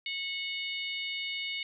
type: harmonic tone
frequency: 733 Hz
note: F#5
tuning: 16 cents flat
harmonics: 3 / 4 / 5 / 6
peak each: -36 / -38 / -40 / -46 dBFS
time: 0.06-1.63 s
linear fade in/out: 2 ms
effects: none